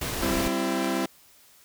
pink noise, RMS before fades -30 dBFS, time 0.01-0.48 s, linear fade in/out 5 ms
sawtooth chord, C major, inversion second, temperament equal with one note detuned, 196 / 261.6 / 335.2 Hz, G3 / C4 / E4, 0 / 0 / +29 cents, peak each -27 / -25 / -24 dBFS, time 0.22-1.06 s, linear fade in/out 5 ms
effects white hiss -56 dBFS RMS until 1.64 s

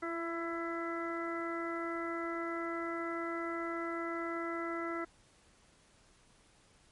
harmonic tone with a mistuned harmonic, 333.9 Hz, E4, 22 cents sharp, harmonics 1 / 2 / 3 / 4 / 5 / 6, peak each -38 / -43 / -49 / -40 / -50 / -44 dBFS, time 0.02-5.05 s, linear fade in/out 10 ms, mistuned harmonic 1, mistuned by +18 cents, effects pink hiss -65 dBFS RMS until 6.91 s + MP3 48 kbps

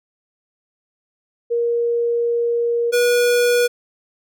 sine / square tone pair in turn, 471.2 / 483.9 Hz, A#4 / B4, +19 / -35 cents, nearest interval unison, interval 46 cents, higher second, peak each -16 / -14 dBFS, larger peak second, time 1.5-2.92 / 2.92-3.68 s, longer first, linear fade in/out 20 ms, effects none

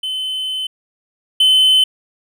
triangle tone pair in turn, 3050 / 3050 Hz, G7 / G7, -48 / -48 cents, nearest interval unison, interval 0 cents, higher neither, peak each -18 / -7 dBFS, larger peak second, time 0.03-0.67 / 1.4-1.84 s, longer first, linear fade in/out 5 ms, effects none

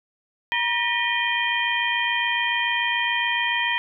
sine tone cluster, 954 / 1829 / 1936 / 2438 / 3141 Hz, A#5 / A#6 / B6 / D#7 / G7, +40 / -33 / -35 / -36 / +3 cents, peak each -27 dBFS, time 0.52-3.78 s, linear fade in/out 0 ms, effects none

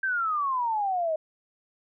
sine exponential sweep, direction down, 1596 to 615 Hz, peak -24 dBFS, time 0.03-1.16 s, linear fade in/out 5 ms, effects none

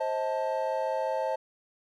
triangle chord, A diminished, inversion first, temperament just, 528 / 633.6 / 880 Hz, C5 / Eb5 / A5, +16 / +31 / 0 cents, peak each -29 / -30 / -30 dBFS, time 0-1.36 s, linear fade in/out 10 ms, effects none

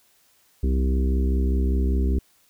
harmonic tone with a mistuned harmonic, 65.1 Hz, C2, 8 cents flat, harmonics 1 / 3 / 4 / 5 / 6 / 7, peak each -19 / -30 / -31 / -35 / -33 / -45 dBFS, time 0.63-2.19 s, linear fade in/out 5 ms, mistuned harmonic 7, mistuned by +34 cents, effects white hiss -61 dBFS RMS until 2.49 s

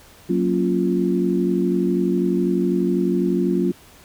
sine chord, Gb major seventh, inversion none, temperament equal, 185 / 233.1 / 277.2 / 349.2 Hz, Gb3 / Bb3 / Db4 / F4, 0 / 0 / 0 / 0 cents, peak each -21 / -25 / -24 / -21 dBFS, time 0.29-3.72 s, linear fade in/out 10 ms, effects pink hiss -48 dBFS RMS until 4.04 s

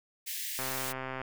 white high-pass noise, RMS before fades -37 dBFS, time 0.26-0.93 s, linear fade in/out 20 ms, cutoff 1700 Hz, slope 96 dB/octave
click train, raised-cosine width 0.5 ms, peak -22 dBFS, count 83, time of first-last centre 0.59-1.216 s, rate 131 Hz
effects none

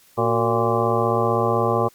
harmonic tone with a mistuned harmonic, 115.7 Hz, A#2, 13 cents flat, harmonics 1 / 2 / 3 / 4 / 5 / 6 / 7 / 9 / 10, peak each -25 / -28 / -25 / -23 / -25 / -28 / -26 / -26 / -26 dBFS, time 0.17-1.89 s, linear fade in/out 20 ms, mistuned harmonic 3, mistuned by +92 cents, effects white hiss -54 dBFS RMS until 1.94 s + MP3 96 kbps

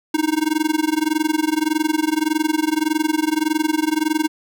square tone with amplitude modulation, 311.1 Hz, D#4, in tune, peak -14 dBFS, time 0.14-4.28 s, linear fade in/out 5 ms, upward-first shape sine, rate 21.7 Hz, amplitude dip 95%, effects none

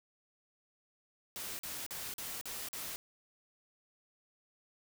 white noise bursts, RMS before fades -42 dBFS, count 6, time 1.36-2.96 s, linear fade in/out 0 ms, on 230 ms, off 44 ms, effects none

